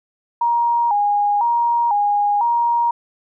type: tone with vibrato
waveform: sine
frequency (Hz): 880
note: A5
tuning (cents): 0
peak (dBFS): -14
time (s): 0.41-2.91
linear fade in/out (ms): 5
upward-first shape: square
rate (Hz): 1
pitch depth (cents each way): 120
effects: none